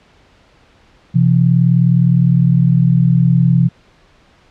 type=tone pair together; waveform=sine; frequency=130.04 / 169.7 Hz; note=C3 / F3; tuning=-10 / -49 cents; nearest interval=perfect fourth; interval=461 cents; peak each=-11 dBFS; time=1.14-3.69 s; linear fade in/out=20 ms; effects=pink hiss -50 dBFS RMS until 4.5 s + low-pass 4000 Hz 12 dB/octave